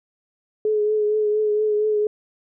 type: tone with vibrato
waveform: sine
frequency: 424.5 Hz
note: G#4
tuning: 38 cents sharp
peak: -17 dBFS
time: 0.65-2.07 s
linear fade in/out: 2 ms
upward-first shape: triangle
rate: 4.3 Hz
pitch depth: 32 cents each way
effects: none